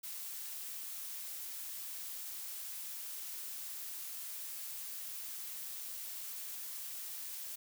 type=noise; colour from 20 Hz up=blue; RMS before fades=-44 dBFS; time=0.03-7.56 s; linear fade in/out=10 ms; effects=none